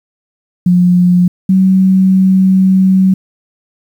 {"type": "tone pair in turn", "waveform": "sine", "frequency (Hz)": [178.4, 189.01], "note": ["F3", "F#3"], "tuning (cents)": [37, 37], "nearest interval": "minor second", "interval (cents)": 100, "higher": "second", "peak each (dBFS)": -5, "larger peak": "neither", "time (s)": [[0.66, 1.28], [1.49, 3.14]], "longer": "second", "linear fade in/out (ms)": 5, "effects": ["7-bit"]}